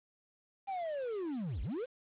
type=linear two-way sweep; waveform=triangle; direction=down then up; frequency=804 to 44.34 to 540 Hz; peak=-33 dBFS; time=0.67-1.86 s; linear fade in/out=20 ms; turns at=1.62 s; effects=resampled to 8000 Hz + 10-bit